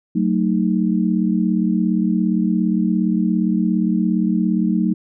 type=chord; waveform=sine; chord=D# diminished; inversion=first; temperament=just; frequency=186.68 / 224 / 311.1 Hz; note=F#3 / A3 / D#4; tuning=+16 / +31 / 0 cents; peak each=-18 / -19 / -22 dBFS; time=0.15-4.94 s; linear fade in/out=10 ms; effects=none